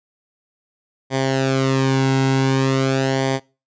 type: tone with flanger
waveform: sawtooth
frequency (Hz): 133.6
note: C3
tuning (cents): +36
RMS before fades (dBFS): -18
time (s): 1.1-3.4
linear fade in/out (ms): 50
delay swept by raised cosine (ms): 0.74 to 1.7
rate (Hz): 0.45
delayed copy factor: -0.75
effects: noise-tail reverb RT60 0.3 s tail -23 dB re dry + resampled to 16000 Hz